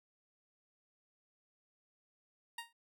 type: tone with exponential decay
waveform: 15% pulse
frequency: 932.3 Hz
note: A#5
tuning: in tune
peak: -32 dBFS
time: 2.58-2.73 s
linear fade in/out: 5 ms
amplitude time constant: 31 ms
effects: none